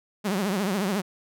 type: tone with vibrato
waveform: sawtooth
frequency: 196 Hz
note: G3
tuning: in tune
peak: -20 dBFS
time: 0.24-1.02 s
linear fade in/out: 20 ms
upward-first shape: triangle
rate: 14 Hz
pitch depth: 180 cents each way
effects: none